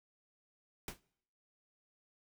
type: noise with exponential decay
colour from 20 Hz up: pink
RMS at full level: -38 dBFS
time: 0.88-1 s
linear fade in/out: 2 ms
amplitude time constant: 25 ms
effects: noise-tail reverb RT60 0.7 s tail -24 dB re dry